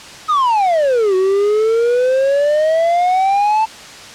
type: exponential two-way sweep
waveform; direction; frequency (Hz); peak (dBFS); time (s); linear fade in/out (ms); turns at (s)
triangle; down then up; 1285 to 370 to 890; -9; 0.28-3.66; 20; 1.15
effects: white hiss -34 dBFS RMS until 4.14 s + low-pass 6000 Hz 12 dB/octave